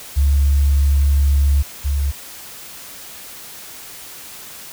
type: tone pair in turn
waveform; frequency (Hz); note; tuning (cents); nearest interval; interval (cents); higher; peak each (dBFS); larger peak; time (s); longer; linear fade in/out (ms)
sine; 70.5 / 70.5; C#2 / C#2; +30 / +30; unison; 0; neither; -10 / -15; first; 0.16-1.63 / 1.84-2.12; first; 20
effects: tanh soft clip ceiling -7 dBFS + white hiss -36 dBFS RMS until 4.72 s

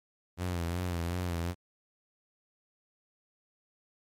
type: tone with vibrato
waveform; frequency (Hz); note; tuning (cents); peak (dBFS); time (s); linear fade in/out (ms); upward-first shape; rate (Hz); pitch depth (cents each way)
sawtooth; 87.31; F2; 0; -27; 0.37-1.55; 50; sine; 2.7; 66
effects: MP3 64 kbps

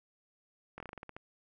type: slowing click train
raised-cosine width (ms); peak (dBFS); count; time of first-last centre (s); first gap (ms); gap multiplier
0.5; -29; 10; 0.78-1.165; 22; 1.16
effects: none

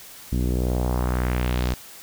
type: tone with low-pass filter sweep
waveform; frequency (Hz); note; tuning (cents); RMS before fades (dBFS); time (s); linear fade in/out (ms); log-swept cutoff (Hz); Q
sawtooth; 61.74; B1; 0; -23; 0.32-1.74; 5; 250 to 5500; 1.6
effects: white hiss -43 dBFS RMS until 2.02 s

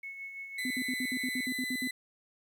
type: tone with tremolo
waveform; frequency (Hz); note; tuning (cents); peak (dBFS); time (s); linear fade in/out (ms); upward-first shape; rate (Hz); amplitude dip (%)
sine; 2198; C#7; -15; -38; 0.03-1.46; 5; sine; 6; 45
type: tone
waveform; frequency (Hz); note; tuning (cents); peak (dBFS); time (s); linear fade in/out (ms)
35% pulse; 2008; B6; +28; -32; 0.58-1.91; 5
type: tone bursts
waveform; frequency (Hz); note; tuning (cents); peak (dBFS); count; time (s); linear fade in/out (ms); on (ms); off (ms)
sine; 254.4; C4; -48; -32; 11; 0.65-1.875; 2; 55; 62
effects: 11-bit

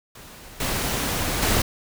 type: noise with level steps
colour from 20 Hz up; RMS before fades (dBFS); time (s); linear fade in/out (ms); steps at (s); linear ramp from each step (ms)
pink; -43 / -25 / -21; 0.15-1.62; 5; 0.6 / 1.42; 5
effects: none

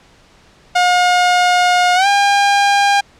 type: tone with pitch glide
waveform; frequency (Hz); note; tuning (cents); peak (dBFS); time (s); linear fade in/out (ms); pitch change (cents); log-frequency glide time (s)
sawtooth; 717 to 804.8; F5 to G5; +45 to +45; -6; 0.75-3.01; 10; +200; 1.95-2.07
effects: pink hiss -48 dBFS RMS until 3.19 s + low-pass 6000 Hz 12 dB/octave

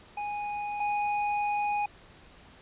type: tone pair in turn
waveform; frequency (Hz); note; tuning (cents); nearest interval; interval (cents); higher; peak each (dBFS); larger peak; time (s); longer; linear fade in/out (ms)
square; 827 / 827; G#5 / G#5; -8 / -8; unison; 0; neither; -32 / -27; second; 0.17-0.8 / 0.8-1.86; second; 5
effects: pink hiss -54 dBFS RMS until 2.61 s + resampled to 8000 Hz

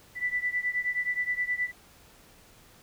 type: beating tone pair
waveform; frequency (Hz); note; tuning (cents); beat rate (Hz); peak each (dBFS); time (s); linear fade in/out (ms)
sine; 1975.5 / 1985; B6 / B6; 0 / +8; 9.5; -29 / -31; 0.15-1.72; 50
effects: pink hiss -56 dBFS RMS until 2.82 s

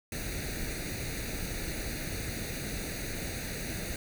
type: noise with comb filter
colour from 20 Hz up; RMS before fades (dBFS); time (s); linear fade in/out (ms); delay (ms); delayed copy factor
pink; -36; 0.12-3.96; 2; 0.47; +0.8
effects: none

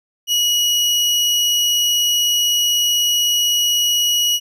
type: tone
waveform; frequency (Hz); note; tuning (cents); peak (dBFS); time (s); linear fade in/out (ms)
30% pulse; 2911; F#7; -29; -11; 0.27-4.4; 50
effects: resampled to 32000 Hz

